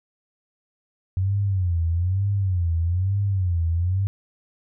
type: tone with vibrato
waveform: sine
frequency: 91.3 Hz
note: F#2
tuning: 23 cents flat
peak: -19 dBFS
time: 1.17-4.07 s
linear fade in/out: 0 ms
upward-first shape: sine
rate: 1.1 Hz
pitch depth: 170 cents each way
effects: none